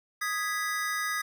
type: chord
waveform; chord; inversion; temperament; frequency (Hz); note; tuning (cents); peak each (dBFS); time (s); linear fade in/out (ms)
square; G# minor; second; equal; 1244.5 / 1661.2 / 1975.5; D#6 / G#6 / B6; 0 / 0 / 0; -34; 0.21-1.22; 10
effects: none